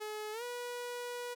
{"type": "tone with pitch glide", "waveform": "sawtooth", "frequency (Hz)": [426.1, 486.6], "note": ["G#4", "B4"], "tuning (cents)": [44, -26], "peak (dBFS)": -35, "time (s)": [0, 1.35], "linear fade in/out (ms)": 20, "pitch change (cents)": 230, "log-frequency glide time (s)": [0.32, 0.43], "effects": []}